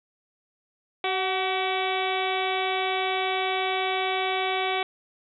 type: harmonic tone with a mistuned harmonic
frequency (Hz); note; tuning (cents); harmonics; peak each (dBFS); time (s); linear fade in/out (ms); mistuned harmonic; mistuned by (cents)
380; F#4; +46; 1 / 2 / 3 / 4 / 5 / 6 / 7 / 8 / 9 / 10; -30 / -28 / -34 / -38 / -38 / -31 / -38 / -39 / -35 / -39; 1.04-4.83; 2; 2; -34
effects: none